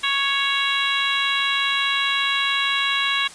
harmonic tone, 554.4 Hz, C#5, in tune, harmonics 2 / 3 / 4 / 5 / 6 / 7, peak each -26 / -26 / -26 / -26 / -26 / -26 dBFS, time 0.03-3.28 s, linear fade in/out 10 ms, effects white hiss -41 dBFS RMS until 3.34 s + resampled to 22050 Hz

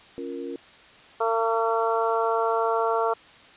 sine chord, Bb minor, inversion first, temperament equal, 277.2 / 349.2 / 466.2 Hz, Db4 / F4 / Bb4, 0 / 0 / 0 cents, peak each -35 dBFS, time 0.18-0.56 s, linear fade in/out 0 ms
harmonic tone, 226.8 Hz, A#3, 47 cents flat, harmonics 2 / 3 / 4 / 5 / 6, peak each -25 / -27 / -28 / -29 / -30 dBFS, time 1.2-3.14 s, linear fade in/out 10 ms
effects white hiss -50 dBFS RMS until 3.56 s + resampled to 8000 Hz

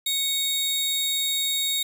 sawtooth tone pair together, 2217 / 3756 Hz, C#7 / A#7, 0 / +12 cents, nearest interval major sixth, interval 912 cents, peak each -31 / -20 dBFS, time 0.06-1.83 s, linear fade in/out 5 ms, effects none

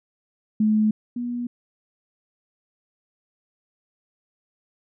sine tone pair in turn, 214.9 / 241.9 Hz, A3 / B3, -41 / -36 cents, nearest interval major second, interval 205 cents, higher second, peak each -16 / -25 dBFS, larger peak first, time 0.6-0.91 / 1.16-1.47 s, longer neither, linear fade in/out 5 ms, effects none

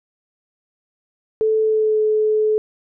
sine tone with pitch glide, 437.3 to 430 Hz, A4 to A4, -11 to -40 cents, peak -14 dBFS, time 1.41-2.58 s, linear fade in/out 0 ms, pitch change -29 cents, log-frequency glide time 1.62-2 s, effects none

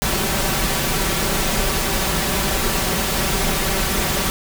pink noise with comb filter, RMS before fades -20 dBFS, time 0.02-4.3 s, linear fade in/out 0 ms, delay 5.2 ms, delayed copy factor +0.5, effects none

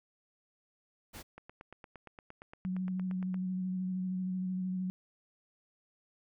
pink noise, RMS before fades -47 dBFS, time 1.13-1.23 s, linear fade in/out 20 ms
click train, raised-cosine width 0.5 ms, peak -33 dBFS, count 18, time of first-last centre 1.38-3.343 s, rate 8.66 Hz
sine tone with vibrato, 185 Hz, F#3, in tune, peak -32 dBFS, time 2.65-4.9 s, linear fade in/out 0 ms, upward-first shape square, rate 13 Hz, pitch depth 16 cents each way
effects none

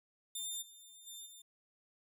15% pulse tone with level steps, 3602 Hz, A7, 40 cents sharp, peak -32 / -48 / -40 / -46 dBFS, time 0.35-1.42 s, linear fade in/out 5 ms, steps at 0.61 / 1.06 / 1.25 s, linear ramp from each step 20 ms, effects none

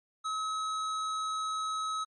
sine tone with tanh clipping, 1282 Hz, E6, 49 cents flat, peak -33 dBFS, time 0.24-2.05 s, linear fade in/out 20 ms, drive 18 dB, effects MP3 48 kbps

